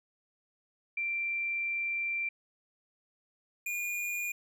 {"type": "tone pair in turn", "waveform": ["sine", "square"], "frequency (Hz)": [2357, 2429], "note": ["D7", "D#7"], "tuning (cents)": [6, -42], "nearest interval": "minor second", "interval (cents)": 52, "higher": "second", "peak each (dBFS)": [-30, -33], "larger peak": "first", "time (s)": [[0.97, 2.29], [3.66, 4.32]], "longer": "first", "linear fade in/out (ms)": 5, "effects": []}